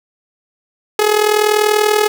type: tone with amplitude modulation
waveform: sawtooth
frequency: 422.9 Hz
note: G#4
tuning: 31 cents sharp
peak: -4 dBFS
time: 0.99-2.08 s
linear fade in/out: 2 ms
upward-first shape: sine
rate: 40.3 Hz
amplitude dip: 70%
effects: none